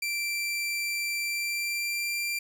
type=tone with pitch glide; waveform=sawtooth; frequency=2349 to 2368 Hz; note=D7 to D7; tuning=0 to +14 cents; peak=-25 dBFS; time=0.02-2.39 s; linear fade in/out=5 ms; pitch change=+14 cents; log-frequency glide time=1.2-2.12 s; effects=none